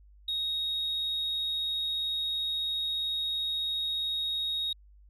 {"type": "tone", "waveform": "sine", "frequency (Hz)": 3757, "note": "A#7", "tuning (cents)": 13, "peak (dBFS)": -27, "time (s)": [0.28, 4.73], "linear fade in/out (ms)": 5, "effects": ["tanh soft clip ceiling -26 dBFS", "added 50 Hz sine -53 dBFS peak until 5.09 s"]}